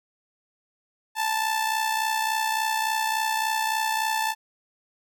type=tone with amplitude modulation; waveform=sawtooth; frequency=880 Hz; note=A5; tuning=in tune; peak=-17 dBFS; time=1.15-4.35 s; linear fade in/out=50 ms; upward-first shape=sine; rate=63.5 Hz; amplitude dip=55%; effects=none